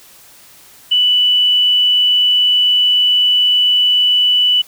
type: tone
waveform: sine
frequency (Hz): 2971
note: F#7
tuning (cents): +6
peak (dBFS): -9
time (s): 0.91-4.62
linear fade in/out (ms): 10
effects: white hiss -43 dBFS RMS until 4.67 s